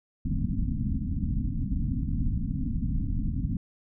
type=low-pass noise; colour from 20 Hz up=pink; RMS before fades=-28 dBFS; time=0.25-3.57 s; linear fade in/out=2 ms; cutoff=280 Hz; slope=96 dB/octave; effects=none